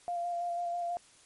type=tone with vibrato; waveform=sine; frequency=695 Hz; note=F5; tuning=9 cents flat; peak=-31 dBFS; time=0.08-0.97 s; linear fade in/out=0 ms; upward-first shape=square; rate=6.1 Hz; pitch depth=14 cents each way; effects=white hiss -60 dBFS RMS until 1.25 s + MP3 48 kbps